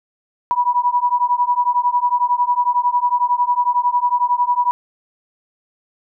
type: beating tone pair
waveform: sine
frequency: 971 / 982 Hz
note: B5 / B5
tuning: -30 / -10 cents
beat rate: 11 Hz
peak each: -17 dBFS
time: 0.51-4.71 s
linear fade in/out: 0 ms
effects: none

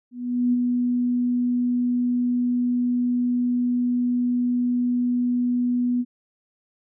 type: tone with ADSR envelope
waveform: sine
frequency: 245.2 Hz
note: B3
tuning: 12 cents flat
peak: -16 dBFS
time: 0.11-6.05 s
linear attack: 420 ms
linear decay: 25 ms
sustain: -3 dB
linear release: 47 ms
effects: none

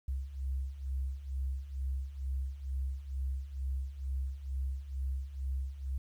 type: beating tone pair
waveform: sine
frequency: 65.2 / 67.4 Hz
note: C2 / C#2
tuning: -5 / -48 cents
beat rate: 2.2 Hz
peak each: -39 / -35 dBFS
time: 0.08-5.98 s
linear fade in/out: 5 ms
effects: 11-bit

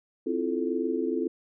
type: chord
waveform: sine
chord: F major seventh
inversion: second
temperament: just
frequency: 261.9 / 327.4 / 349.2 / 436.5 Hz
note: C4 / E4 / F4 / A4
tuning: +2 / -12 / 0 / -14 cents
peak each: -31 dBFS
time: 0.26-1.28 s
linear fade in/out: 10 ms
effects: none

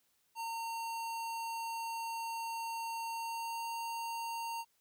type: tone with pitch glide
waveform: square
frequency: 915 to 921.9 Hz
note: A#5 to A#5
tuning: -32 to -19 cents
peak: -38 dBFS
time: 0.35-4.65 s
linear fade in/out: 50 ms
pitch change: +13 cents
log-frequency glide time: 3.11-3.67 s
effects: white hiss -75 dBFS RMS until 4.8 s

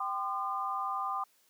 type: tone cluster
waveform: sine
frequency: 781 / 1030 / 1210 Hz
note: G5 / C6 / D#6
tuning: -7 / -28 / -49 cents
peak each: -37 / -37 / -34 dBFS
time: 0-1.24 s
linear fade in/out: 5 ms
effects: white hiss -68 dBFS RMS until 1.49 s + high-pass 200 Hz 12 dB/octave

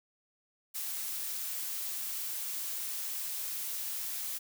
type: noise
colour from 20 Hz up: blue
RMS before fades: -37 dBFS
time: 0.74-4.39 s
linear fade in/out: 20 ms
effects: none

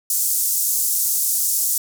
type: band-pass noise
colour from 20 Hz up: white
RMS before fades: -20 dBFS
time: 0.1-1.78 s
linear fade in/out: 2 ms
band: 6300 to 16000 Hz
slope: 24 dB/octave
effects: none

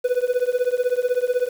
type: tone with tremolo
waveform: triangle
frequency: 495.7 Hz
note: B4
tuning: 6 cents sharp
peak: -12 dBFS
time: 0.04-1.49 s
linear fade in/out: 10 ms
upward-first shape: triangle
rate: 16 Hz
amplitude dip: 100%
effects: 7-bit

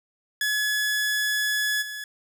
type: tone with level steps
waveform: sawtooth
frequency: 1700 Hz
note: G#6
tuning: 40 cents sharp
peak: -19 / -29 dBFS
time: 0.41-2.04 s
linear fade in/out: 2 ms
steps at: 1.81 s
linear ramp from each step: 20 ms
effects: none

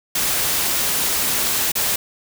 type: noise with dropouts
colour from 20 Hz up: white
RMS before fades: -20 dBFS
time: 0.15-1.96 s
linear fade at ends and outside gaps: 5 ms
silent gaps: 1.719-1.753 s
effects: none

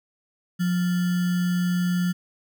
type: tone with sample-and-hold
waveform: sine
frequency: 178.3 Hz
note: F3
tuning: 36 cents sharp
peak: -20 dBFS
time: 0.59-2.13 s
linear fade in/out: 20 ms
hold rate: 1575 Hz
effects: none

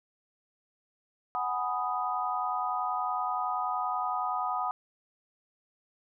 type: chord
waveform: sine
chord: G# minor seventh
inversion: third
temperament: equal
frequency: 740 / 830.6 / 987.8 / 1244.5 Hz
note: F#5 / G#5 / B5 / D#6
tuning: 0 / 0 / 0 / 0 cents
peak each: -33 / -37 / -35 / -32 dBFS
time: 1.35-4.71 s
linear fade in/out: 0 ms
effects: none

